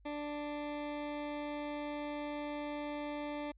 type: tone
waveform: 20% pulse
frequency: 294.1 Hz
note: D4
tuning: 3 cents sharp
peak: -33 dBFS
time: 0.05-3.52 s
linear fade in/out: 10 ms
effects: added 50 Hz sine -60 dBFS peak until 3.57 s + resampled to 8000 Hz